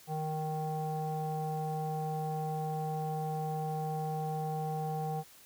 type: tone with low-pass filter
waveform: square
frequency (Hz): 155.56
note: D#3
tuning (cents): 0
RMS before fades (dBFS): -35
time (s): 0.07-5.24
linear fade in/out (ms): 50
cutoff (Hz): 730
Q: 6.3
effects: white hiss -57 dBFS RMS until 5.45 s